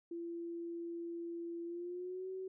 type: tone with pitch glide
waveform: sine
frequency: 339.4 to 376.6 Hz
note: F4 to F#4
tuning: -49 to +31 cents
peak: -40 dBFS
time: 0.11-2.48 s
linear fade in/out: 5 ms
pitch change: +180 cents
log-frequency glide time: 1.65-2.29 s
effects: none